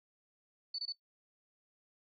sine tone bursts, 4494 Hz, C#8, 23 cents sharp, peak -35 dBFS, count 3, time 0.74-0.924 s, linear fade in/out 5 ms, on 46 ms, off 23 ms, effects noise-tail reverb RT60 0.1 s tail -19 dB re dry

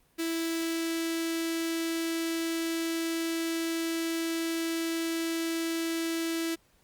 sawtooth tone with notch filter, 329.6 Hz, E4, in tune, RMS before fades -31 dBFS, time 0.18-6.56 s, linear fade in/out 20 ms, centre 840 Hz, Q 0.57, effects pink hiss -66 dBFS RMS until 6.83 s + Opus 32 kbps

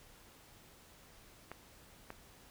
clicks, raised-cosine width 0.5 ms, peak -29 dBFS, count 2, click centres 1.516 / 2.104 s, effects pink hiss -60 dBFS RMS until 2.5 s

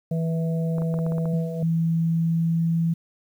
harmonic tone, 163.7 Hz, E3, 12 cents flat, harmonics 1 / 3 / 4, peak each -22 / -33 / -36 dBFS, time 0.11-1.63 s, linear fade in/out 5 ms
clicks, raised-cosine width 1 ms, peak -22 dBFS, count 8, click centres 0.783 / 0.82 / 0.941 / 0.989 / 1.065 / 1.121 / 1.182 / 1.256 s
sine tone with pitch glide, 164.81 to 166.05 Hz, E3 to E3, 0 to +13 cents, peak -19 dBFS, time 1.33-2.94 s, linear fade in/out 10 ms, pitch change +13 cents, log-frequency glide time 1.94-2.81 s
effects 9-bit

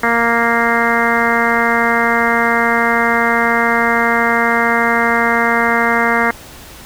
harmonic tone, 233 Hz, A#3, 1 cent flat, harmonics 1 / 2 / 3 / 4 / 5 / 6 / 7 / 8 / 9, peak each -20 / -20 / -20 / -20 / -20 / -20 / -20 / -20 / -20 dBFS, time 0.03-6.31 s, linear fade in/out 5 ms, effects pink hiss -36 dBFS RMS until 6.85 s

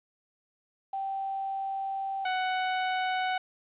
sine / sawtooth tone pair in turn, 779 / 743.6 Hz, G5 / F#5, -11 / +8 cents, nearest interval minor second, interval 81 cents, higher first, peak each -30 / -23 dBFS, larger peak second, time 0.93-2.25 / 2.25-3.38 s, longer first, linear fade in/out 5 ms, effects resampled to 8000 Hz + 10-bit

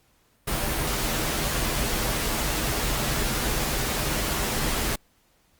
pink noise with comb filter, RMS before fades -26 dBFS, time 0.47-4.96 s, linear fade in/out 10 ms, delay 11 ms, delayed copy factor -0.5, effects pink hiss -64 dBFS RMS until 5.59 s + Opus 48 kbps

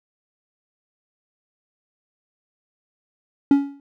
triangle tone with exponential decay, 280.4 Hz, C#4, 20 cents sharp, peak -6 dBFS, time 3.51-3.8 s, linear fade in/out 2 ms, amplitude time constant 62 ms, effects none

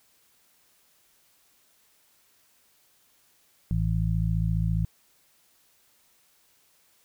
harmonic tone, 54.7 Hz, A1, 9 cents flat, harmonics 1 / 2 / 3, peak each -27 / -27 / -27 dBFS, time 3.71-4.85 s, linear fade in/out 0 ms, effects white hiss -64 dBFS RMS until 7.04 s

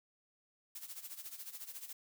blue noise with tremolo, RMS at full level -45 dBFS, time 0.75-1.93 s, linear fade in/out 5 ms, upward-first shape sine, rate 14 Hz, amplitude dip 75%, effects none

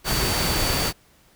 sine tone in noise, 4561 Hz, C#8, 49 cents sharp, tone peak -29 dBFS, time 0.04-0.93 s, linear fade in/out 50 ms, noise pink, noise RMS -23 dBFS, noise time 0.04-0.93 s, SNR -9 dB, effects pink hiss -57 dBFS RMS until 1.35 s

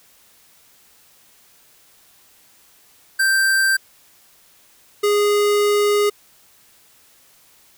square tone pair in turn, 1568 / 412.8 Hz, G6 / G#4, 0 / -10 cents, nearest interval octave + major seventh, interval 2310 cents, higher first, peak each -15 dBFS, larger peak neither, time 3.19-3.77 / 5.03-6.1 s, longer second, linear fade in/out 10 ms, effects white hiss -53 dBFS RMS until 7.77 s

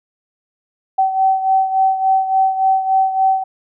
sine beating tone pair, 765 / 768.5 Hz, G5 / G5, -42 / -35 cents, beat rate 3.5 Hz, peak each -13 / -19 dBFS, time 0.98-3.44 s, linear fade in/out 10 ms, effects none

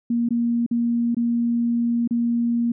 sine tone with dropouts, 235.7 Hz, A#3, 19 cents sharp, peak -18 dBFS, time 0.1-2.72 s, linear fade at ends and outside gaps 5 ms, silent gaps 0.289-0.306 / 0.664-0.711 / 1.147-1.167 / 2.076-2.108 s, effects none

